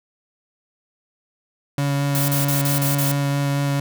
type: tone with vibrato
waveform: 35% pulse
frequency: 141.1 Hz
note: C#3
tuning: 31 cents sharp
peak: -17 dBFS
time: 1.78-3.8 s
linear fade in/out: 2 ms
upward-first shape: sine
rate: 4.5 Hz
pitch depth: 10 cents each way
type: noise bursts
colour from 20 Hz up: blue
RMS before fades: -24 dBFS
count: 6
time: 2.15-3.115 s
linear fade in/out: 0 ms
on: 130 ms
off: 37 ms
effects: none